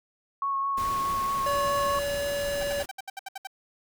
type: tone with vibrato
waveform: sine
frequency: 1100 Hz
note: C#6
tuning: 14 cents flat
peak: -25 dBFS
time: 0.42-1.99 s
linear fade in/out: 2 ms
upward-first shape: sine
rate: 4.7 Hz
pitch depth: 14 cents each way
type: noise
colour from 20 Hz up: pink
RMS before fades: -38 dBFS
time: 0.77-2.86 s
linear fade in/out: 10 ms
type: tone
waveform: square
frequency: 570 Hz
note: C#5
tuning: 48 cents sharp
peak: -28 dBFS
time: 1.46-2.83 s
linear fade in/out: 5 ms
type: tone bursts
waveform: sawtooth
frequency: 776 Hz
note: G5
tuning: 18 cents flat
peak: -30 dBFS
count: 10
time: 2.61-3.472 s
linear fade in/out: 5 ms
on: 25 ms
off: 68 ms
effects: none